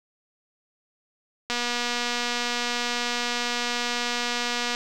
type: click train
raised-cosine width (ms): 0.2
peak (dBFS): -10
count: 784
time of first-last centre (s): 1.5-4.749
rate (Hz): 241
effects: none